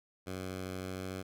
10% pulse tone with pitch glide, 93.1 to 93.69 Hz, F#2 to F#2, +11 to +22 cents, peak -30 dBFS, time 0.26-1.23 s, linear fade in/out 20 ms, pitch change +11 cents, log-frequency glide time 0.77-1.04 s, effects none

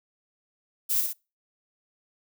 violet noise with echo, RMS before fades -25 dBFS, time 0.89-1.02 s, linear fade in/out 20 ms, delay 57 ms, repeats 2, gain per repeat -4 dB, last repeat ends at 1.134 s, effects noise-tail reverb RT60 0.3 s tail -26 dB re dry

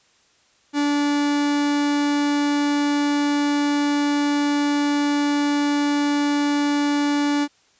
45% pulse tone, 289.7 Hz, D4, 24 cents flat, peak -18 dBFS, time 0.73-7.48 s, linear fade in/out 50 ms, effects white hiss -59 dBFS RMS until 7.79 s + resampled to 16000 Hz

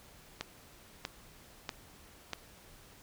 click train, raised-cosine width 0.2 ms, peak -18 dBFS, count 4, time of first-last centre 0.41-2.333 s, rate 1.56 Hz, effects pink hiss -57 dBFS RMS until 3.02 s

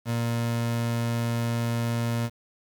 30% pulse tone, 117.2 Hz, A#2, 10 cents sharp, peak -22 dBFS, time 0.05-2.3 s, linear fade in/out 50 ms, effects 8-bit

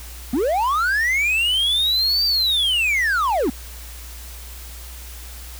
triangle linear two-way sweep, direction up then down, 220 to 4700 to 220 Hz, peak -15 dBFS, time 0.33-3.5 s, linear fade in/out 5 ms, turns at 2.25 s, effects added 60 Hz sine -35 dBFS peak until 5.59 s + white hiss -40 dBFS RMS until 5.59 s

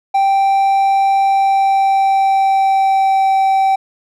triangle tone with pitch glide, 783 to 773.6 Hz, G5 to G5, -2 to -23 cents, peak -8 dBFS, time 0.14-3.76 s, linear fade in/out 10 ms, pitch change -21 cents, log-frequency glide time 1.22-3.3 s, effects none

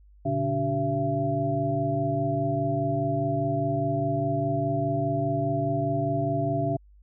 sine tone cluster, 117.4 / 142.3 / 288.4 / 384.1 / 674 Hz, A#2 / C#3 / D4 / G4 / E5, +13 / +46 / -31 / -35 / +38 cents, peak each -32 / -29 / -30 / -34 / -27 dBFS, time 0.25-6.77 s, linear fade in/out 10 ms, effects added 50 Hz sine -51 dBFS peak until 7.02 s

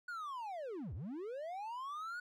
triangle linear two-way sweep, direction down then up, 1477 to 65.41 to 1477 Hz, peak -39 dBFS, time 0.08-2.2 s, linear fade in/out 5 ms, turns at 0.94 s, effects none

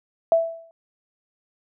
sine tone with exponential decay, 661 Hz, E5, 5 cents sharp, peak -11 dBFS, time 0.32-0.71 s, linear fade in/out 1 ms, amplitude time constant 83 ms, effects none

